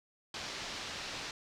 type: low-pass noise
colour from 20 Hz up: white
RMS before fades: -42 dBFS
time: 0.34-1.31 s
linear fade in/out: 2 ms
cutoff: 5400 Hz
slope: 24 dB/octave
effects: none